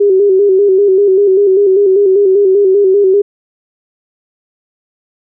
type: tone with vibrato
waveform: sine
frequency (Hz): 392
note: G4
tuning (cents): 0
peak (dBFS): -5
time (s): 0-3.22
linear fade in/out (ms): 10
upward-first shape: square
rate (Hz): 5.1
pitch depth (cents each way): 62
effects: none